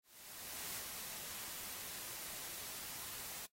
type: noise with ADSR envelope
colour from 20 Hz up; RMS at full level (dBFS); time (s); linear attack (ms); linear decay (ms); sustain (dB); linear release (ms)
white; -44; 0.03-3.46; 720; 81; -3; 5
effects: noise-tail reverb RT60 0.1 s tail -17 dB re dry + AAC 48 kbps